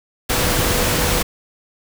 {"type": "tone in noise", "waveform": "sine", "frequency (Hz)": 493.9, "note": "B4", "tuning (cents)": 0, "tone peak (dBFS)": -26, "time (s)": [0.29, 1.23], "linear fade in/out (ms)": 10, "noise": "pink", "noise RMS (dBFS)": -18, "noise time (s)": [0.29, 1.23], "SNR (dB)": -11, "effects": []}